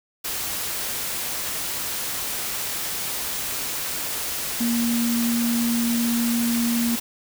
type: tone in noise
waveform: sine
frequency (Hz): 234.8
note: A#3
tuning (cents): +13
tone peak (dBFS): -20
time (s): 4.6-6.96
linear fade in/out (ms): 10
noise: white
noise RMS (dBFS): -28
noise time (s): 0.24-7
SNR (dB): +5
effects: none